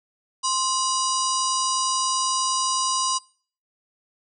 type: harmonic tone with a mistuned harmonic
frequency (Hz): 971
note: B5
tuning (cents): -30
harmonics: 1 / 3 / 4 / 5 / 6 / 7 / 8 / 9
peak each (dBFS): -24 / -33 / -34 / -28 / -29 / -35 / -37 / -30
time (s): 0.43-3.19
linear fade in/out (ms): 20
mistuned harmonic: 1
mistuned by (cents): +130
effects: noise-tail reverb RT60 0.5 s tail -26 dB re dry